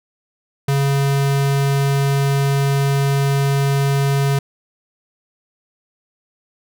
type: tone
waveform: square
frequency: 139 Hz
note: C#3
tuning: 5 cents sharp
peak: -15 dBFS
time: 0.68-4.39 s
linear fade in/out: 5 ms
effects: none